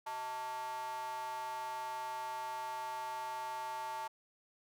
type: tone with high-pass filter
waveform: square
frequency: 127.1 Hz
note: C3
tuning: 50 cents flat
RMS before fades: -41 dBFS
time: 0.06-4.08 s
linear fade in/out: 10 ms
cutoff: 880 Hz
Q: 5.6
effects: none